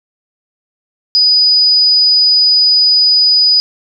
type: tone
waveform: sine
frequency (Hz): 4960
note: D#8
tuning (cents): -6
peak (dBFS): -6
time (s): 1.15-3.6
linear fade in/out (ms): 0
effects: none